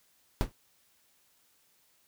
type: noise with exponential decay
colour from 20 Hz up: brown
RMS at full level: -23 dBFS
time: 0.41-0.52 s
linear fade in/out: 0 ms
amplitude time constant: 23 ms
effects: white hiss -68 dBFS RMS until 2.07 s